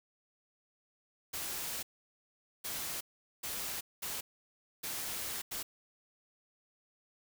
white noise bursts at uneven times, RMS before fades -39 dBFS, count 6, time 1.33-1.83 / 2.64-3.01 / 3.43-3.81 / 4.02-4.21 / 4.83-5.42 / 5.51-5.63 s, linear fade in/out 10 ms, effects none

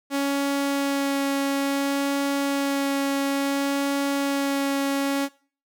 sawtooth tone with vibrato, 278.4 Hz, C#4, 8 cents sharp, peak -18 dBFS, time 0.1-5.29 s, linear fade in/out 50 ms, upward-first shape sine, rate 0.58 Hz, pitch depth 9 cents each way, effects noise-tail reverb RT60 0.4 s tail -20 dB re dry

